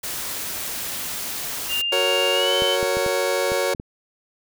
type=noise; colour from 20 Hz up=white; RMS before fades=-29 dBFS; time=0.03-1.82 s; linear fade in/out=10 ms
type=tone with pitch glide; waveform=sine; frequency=2802 to 3056 Hz; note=F7 to G7; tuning=+5 to -45 cents; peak=-21 dBFS; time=1.68-2.78 s; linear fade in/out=50 ms; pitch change=+150 cents; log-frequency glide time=2.33-2.54 s
type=chord; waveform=sawtooth; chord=F# major; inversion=none; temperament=just; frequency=370 / 462.5 / 555 Hz; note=F#4 / A#4 / C#5; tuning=0 / -14 / +2 cents; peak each=-22 / -21 / -18 dBFS; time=1.92-3.74 s; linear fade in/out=5 ms
type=clicks; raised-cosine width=3 ms; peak=-18 dBFS; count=7; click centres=2.621 / 2.829 / 2.97 / 3.063 / 3.519 / 3.748 / 3.799 s
effects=none